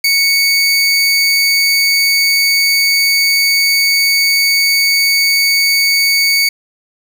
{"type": "tone pair together", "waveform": "45% pulse", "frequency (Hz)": [2217, 4596], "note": ["C#7", "D8"], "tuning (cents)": [0, -38], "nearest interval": "octave + minor second", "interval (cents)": 1262, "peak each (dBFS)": -12, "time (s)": [0.04, 6.49], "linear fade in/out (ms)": 5, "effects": []}